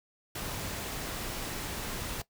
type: noise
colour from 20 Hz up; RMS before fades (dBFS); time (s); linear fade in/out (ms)
pink; -37; 0.35-2.22; 5
effects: noise-tail reverb RT60 0.1 s tail -18 dB re dry